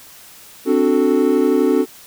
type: chord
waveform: triangle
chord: D dominant seventh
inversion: third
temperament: equal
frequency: 261.6 / 293.7 / 370 / 440 Hz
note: C4 / D4 / F#4 / A4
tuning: 0 / 0 / 0 / 0 cents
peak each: -16 dBFS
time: 0.65-1.86 s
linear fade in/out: 50 ms
effects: white hiss -42 dBFS RMS until 2.06 s